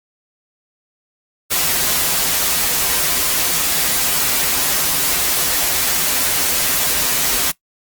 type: noise with comb filter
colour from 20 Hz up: white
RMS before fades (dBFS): -17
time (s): 1.5-7.52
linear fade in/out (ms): 20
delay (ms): 9.2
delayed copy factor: -0.7
effects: noise-tail reverb RT60 0.1 s tail -18 dB re dry + Opus 48 kbps